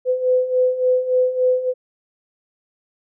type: beating tone pair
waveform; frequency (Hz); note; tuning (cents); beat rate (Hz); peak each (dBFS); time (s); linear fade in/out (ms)
sine; 504 / 507.5; B4 / B4; +35 / +47; 3.5; -21 / -16; 0.05-1.74; 50
effects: none